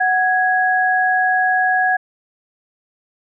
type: tone pair together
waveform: sine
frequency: 741.3 / 1661.2 Hz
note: F#5 / G#6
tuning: +3 / 0 cents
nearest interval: octave + major second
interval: 1397 cents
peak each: -16 dBFS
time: 0-1.97 s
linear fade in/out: 10 ms
effects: none